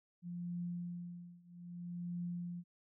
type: tone with tremolo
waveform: sine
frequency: 174.61 Hz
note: F3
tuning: in tune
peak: -37 dBFS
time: 0.22-2.64 s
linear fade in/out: 50 ms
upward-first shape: triangle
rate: 0.62 Hz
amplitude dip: 95%
effects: none

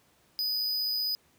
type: tone with amplitude modulation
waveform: square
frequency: 4978 Hz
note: D#8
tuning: in tune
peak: -27 dBFS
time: 0.39-1.15 s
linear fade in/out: 0 ms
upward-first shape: sine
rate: 115 Hz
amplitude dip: 25%
effects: pink hiss -65 dBFS RMS until 1.38 s + high-pass 80 Hz 12 dB/octave

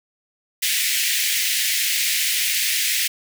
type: high-pass noise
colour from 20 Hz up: pink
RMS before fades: -21 dBFS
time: 0.62-3.08 s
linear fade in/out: 10 ms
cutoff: 1900 Hz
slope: 48 dB/octave
effects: none

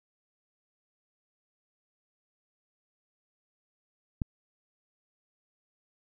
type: click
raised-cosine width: 5 ms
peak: -17 dBFS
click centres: 4.218 s
effects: none

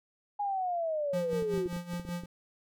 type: linear sweep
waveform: sine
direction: down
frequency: 830 to 349.2 Hz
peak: -29 dBFS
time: 0.39-1.68 s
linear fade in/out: 10 ms
type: tone with tremolo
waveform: square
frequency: 174.61 Hz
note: F3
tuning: in tune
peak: -33 dBFS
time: 1.13-2.26 s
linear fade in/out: 5 ms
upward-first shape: sine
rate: 5.2 Hz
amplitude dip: 80%
type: clicks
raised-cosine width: 3 ms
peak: -31 dBFS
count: 12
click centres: 1.332 / 1.424 / 1.538 / 1.578 / 1.659 / 1.729 / 1.764 / 1.935 / 1.997 / 2.051 / 2.089 / 2.236 s
effects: none

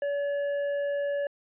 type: tone with hard clipping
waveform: sine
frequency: 570 Hz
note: C#5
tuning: 48 cents sharp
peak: -28 dBFS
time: 0.02-1.27 s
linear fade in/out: 2 ms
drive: 6 dB
effects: resampled to 8000 Hz

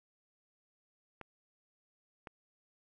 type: clicks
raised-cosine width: 0.5 ms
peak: -30 dBFS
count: 2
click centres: 1.213 / 2.272 s
effects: none

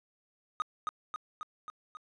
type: tone with echo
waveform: triangle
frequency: 1244.5 Hz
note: D#6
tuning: in tune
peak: -26 dBFS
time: 0.6-0.62 s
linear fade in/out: 0 ms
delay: 270 ms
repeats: 5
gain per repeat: -3 dB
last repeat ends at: 1.97 s
effects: resampled to 22050 Hz

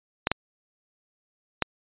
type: clicks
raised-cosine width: 0.3 ms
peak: -6 dBFS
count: 3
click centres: 0.271 / 0.316 / 1.623 s
effects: resampled to 8000 Hz

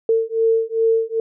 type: beating tone pair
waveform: sine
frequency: 450 / 452.5 Hz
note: A4 / A4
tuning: +39 / +48 cents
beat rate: 2.5 Hz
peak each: -18 dBFS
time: 0.09-1.2 s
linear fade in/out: 2 ms
effects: none

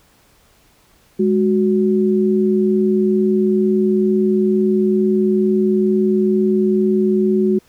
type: tone pair together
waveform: sine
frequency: 207.8 / 370 Hz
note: G#3 / F#4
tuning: +1 / 0 cents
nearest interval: minor seventh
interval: 999 cents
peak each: -15 dBFS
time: 1.19-7.59 s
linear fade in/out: 10 ms
effects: pink hiss -54 dBFS RMS until 7.68 s

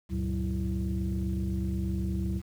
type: tone cluster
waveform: sine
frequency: 71 / 99.1 / 118.5 / 187.3 / 332.6 Hz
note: C#2 / G2 / A#2 / F#3 / E4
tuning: +42 / +19 / +29 / +21 / +16 cents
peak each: -30 / -36 / -38 / -31 / -38 dBFS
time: 0.09-2.42 s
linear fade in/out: 50 ms
effects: tanh soft clip ceiling -21 dBFS + 9-bit

